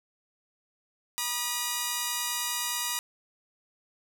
5% pulse tone pair together, 965 / 1223.6 Hz, B5 / D#6, -40 / -29 cents, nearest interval major third, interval 411 cents, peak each -18 / -22 dBFS, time 1.18-2.99 s, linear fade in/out 0 ms, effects none

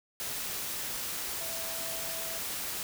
sine tone in noise, 659.3 Hz, E5, in tune, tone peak -44 dBFS, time 1.41-2.38 s, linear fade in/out 0 ms, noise white, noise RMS -36 dBFS, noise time 0.2-2.83 s, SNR -11 dB, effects none

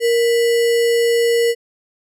sine tone with sample-and-hold, 467.5 Hz, A#4, 5 cents sharp, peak -12 dBFS, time 0-1.55 s, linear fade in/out 50 ms, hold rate 2450 Hz, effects low-pass 12000 Hz 12 dB/octave

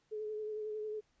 sine tone with vibrato, 427.8 Hz, A4, 49 cents flat, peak -37 dBFS, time 0.11-1.01 s, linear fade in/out 20 ms, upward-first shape sine, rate 11 Hz, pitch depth 24 cents each way, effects pink hiss -75 dBFS RMS until 1.2 s + resampled to 16000 Hz

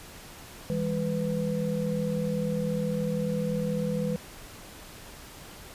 sine tone cluster, 162.9 / 202.9 / 497.1 Hz, E3 / G#3 / B4, -20 / -40 / +11 cents, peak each -30 / -30 / -31 dBFS, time 0.7-4.16 s, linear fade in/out 0 ms, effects pink hiss -46 dBFS RMS until 5.74 s + resampled to 32000 Hz

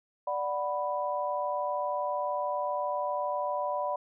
sine chord, B minor, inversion first, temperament equal, 587.3 / 740 / 987.8 Hz, D5 / F#5 / B5, 0 / 0 / 0 cents, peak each -32 / -35 / -32 dBFS, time 0.27-3.96 s, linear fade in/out 5 ms, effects none

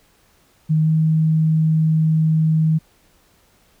sine tone with pitch glide, 156.4 to 158.31 Hz, D#3 to D#3, +9 to +30 cents, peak -13 dBFS, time 0.69-2.79 s, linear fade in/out 20 ms, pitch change +21 cents, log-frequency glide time 0.83-0.88 s, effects pink hiss -57 dBFS RMS until 3.8 s

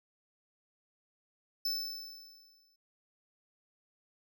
square tone with exponential decay, 5274 Hz, E8, in tune, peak -30 dBFS, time 1.65-2.76 s, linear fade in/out 5 ms, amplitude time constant 240 ms, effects none

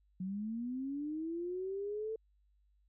sine linear sweep, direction up, 181.1 to 447 Hz, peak -36 dBFS, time 0.2-2.16 s, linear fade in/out 5 ms, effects added 50 Hz sine -68 dBFS peak until 2.88 s

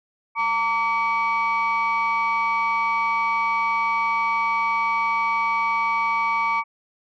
sine tone cluster, 913 / 1153 / 2270 Hz, A#5 / D6 / C#7, -36 / -32 / +41 cents, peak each -22 / -22 / -24 dBFS, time 0.35-6.64 s, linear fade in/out 50 ms, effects tanh soft clip ceiling -14 dBFS

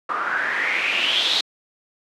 white noise with low-pass filter sweep, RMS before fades -22 dBFS, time 0.09-1.41 s, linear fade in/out 5 ms, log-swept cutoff 1200 to 4000 Hz, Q 6.5, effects high-pass 300 Hz 12 dB/octave

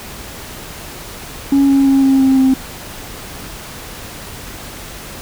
sine tone with pitch steps, 277.2 / 274.3 / 271.5 / 268.7 / 265.9 / 263.2 Hz, C#4 / C#4 / C#4 / C4 / C4 / C4, 0 / -18 / -36 / +46 / +28 / +10 cents, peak -6 dBFS, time 1.52-2.54 s, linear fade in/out 5 ms, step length 170 ms, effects tanh soft clip ceiling -6 dBFS + pink hiss -31 dBFS RMS until 5.21 s

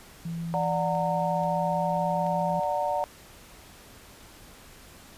sine tone with pitch glide, 167.2 to 171.4 Hz, E3 to F3, +25 to -32 cents, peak -30 dBFS, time 0.25-2.6 s, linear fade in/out 5 ms, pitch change +43 cents, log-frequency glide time 0.75-2.29 s
sine chord, D augmented, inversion none, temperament just, 587.3 / 734.2 / 917.7 Hz, D5 / F#5 / A#5, 0 / -14 / -27 cents, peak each -29 dBFS, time 0.54-3.04 s, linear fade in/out 0 ms
clicks, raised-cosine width 0.2 ms, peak -32 dBFS, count 5, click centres 0.636 / 0.952 / 1.436 / 2.266 / 2.635 s
effects pink hiss -50 dBFS RMS until 5.17 s + resampled to 32000 Hz

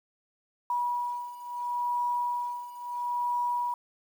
sine beating tone pair, 969 / 969.74 Hz, B5 / B5, -33 / -32 cents, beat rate 0.74 Hz, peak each -33 / -30 dBFS, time 0.7-3.74 s, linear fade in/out 2 ms, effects 9-bit

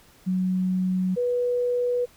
sine tone pair in turn, 185 / 489.6 Hz, F#3 / B4, 0 / -15 cents, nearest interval octave + perfect fourth, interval 1685 cents, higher second, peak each -21 dBFS, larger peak neither, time 0.26-1.16 / 1.16-2.06 s, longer neither, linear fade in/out 20 ms, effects pink hiss -55 dBFS RMS until 2.16 s

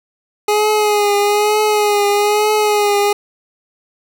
25% pulse tone with vibrato, 416.7 Hz, G#4, 6 cents sharp, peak -8 dBFS, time 0.48-3.13 s, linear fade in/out 5 ms, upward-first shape triangle, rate 1.1 Hz, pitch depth 46 cents each way, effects none

